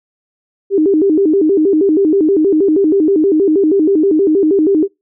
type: tone with vibrato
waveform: sine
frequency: 350 Hz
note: F4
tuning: 4 cents sharp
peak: -8 dBFS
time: 0.7-4.88 s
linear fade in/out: 50 ms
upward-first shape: square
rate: 6.3 Hz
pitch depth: 210 cents each way
effects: noise-tail reverb RT60 0.2 s tail -26 dB re dry